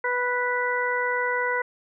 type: harmonic tone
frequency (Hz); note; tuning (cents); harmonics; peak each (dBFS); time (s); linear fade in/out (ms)
492.9; B4; -3; 1 / 2 / 3 / 4; -28 / -28 / -28 / -28; 0.04-1.62; 5
effects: none